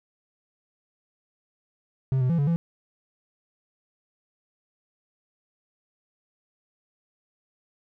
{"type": "tone with pitch steps", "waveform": "triangle", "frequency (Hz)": [132.1, 127.1, 168.4, 142.3, 168.1], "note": ["C3", "C3", "E3", "C#3", "E3"], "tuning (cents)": [17, -50, 37, 46, 34], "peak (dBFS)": -18, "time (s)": [2.12, 2.56], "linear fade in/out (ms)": 0, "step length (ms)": 88, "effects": []}